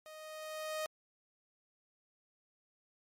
sawtooth tone with level ramp, 622.3 Hz, D#5, in tune, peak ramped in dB -46 to -31 dBFS, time 0.06-0.86 s, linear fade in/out 0 ms, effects MP3 64 kbps

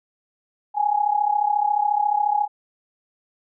sine tone with amplitude modulation, 830.6 Hz, G#5, in tune, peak -14 dBFS, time 0.74-2.48 s, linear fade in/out 50 ms, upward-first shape sine, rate 34.2 Hz, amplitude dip 80%, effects none

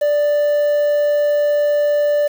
triangle tone with quantisation, 587.3 Hz, D5, in tune, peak -11 dBFS, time 0.01-2.28 s, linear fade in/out 10 ms, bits 6, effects none

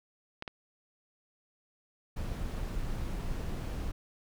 clicks, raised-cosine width 0.3 ms, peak -22 dBFS, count 2, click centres 0.424 / 0.478 s
brown noise, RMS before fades -35 dBFS, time 2.16-3.92 s, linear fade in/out 10 ms
effects none

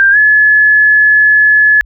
sine tone with pitch glide, 1587 to 1710.8 Hz, G6 to A6, +21 to -49 cents, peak -4 dBFS, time 0-1.81 s, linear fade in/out 0 ms, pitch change +130 cents, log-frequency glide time 0.11-0.17 s, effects added 50 Hz sine -37 dBFS peak until 1.85 s

